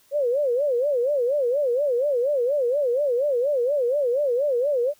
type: tone with vibrato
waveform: sine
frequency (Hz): 530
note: C5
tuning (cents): +22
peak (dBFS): -19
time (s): 0.11-4.94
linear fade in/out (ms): 50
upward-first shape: sine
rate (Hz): 4.2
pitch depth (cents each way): 200
effects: white hiss -59 dBFS RMS until 4.99 s